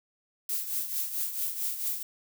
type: noise with tremolo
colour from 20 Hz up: violet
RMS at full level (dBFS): -29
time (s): 0.49-2.03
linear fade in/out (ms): 2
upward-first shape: triangle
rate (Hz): 4.5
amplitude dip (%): 70
effects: none